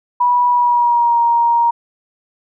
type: tone with pitch glide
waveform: sine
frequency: 976 to 938.9 Hz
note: B5 to A#5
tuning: -21 to +12 cents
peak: -10 dBFS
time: 0.2-1.71 s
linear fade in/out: 10 ms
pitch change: -67 cents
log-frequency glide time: 0.48-1.19 s
effects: none